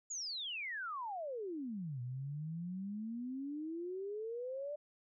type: exponential two-way sweep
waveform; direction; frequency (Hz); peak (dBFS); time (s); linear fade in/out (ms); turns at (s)
sine; down then up; 7040 to 120.4 to 599; -39; 0.1-4.76; 10; 2.01
effects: none